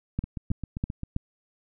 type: two click trains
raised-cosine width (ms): 5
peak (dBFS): -20 / -14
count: 7 / 4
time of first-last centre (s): 0.24-1.034 / 0.19-1.164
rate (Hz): 7.56 / 3.08
effects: none